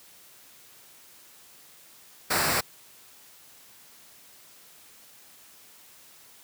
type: noise with comb filter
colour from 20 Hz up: pink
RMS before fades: -25 dBFS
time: 2.3-2.61 s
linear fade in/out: 10 ms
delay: 0.31 ms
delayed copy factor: -0.6
effects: white hiss -53 dBFS RMS until 6.43 s + high-pass 80 Hz 12 dB/octave